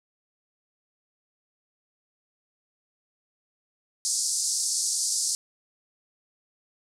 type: band-pass noise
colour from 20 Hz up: white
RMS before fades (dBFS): -27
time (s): 4.05-5.35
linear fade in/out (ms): 0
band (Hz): 4700 to 9400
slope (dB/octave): 48
effects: none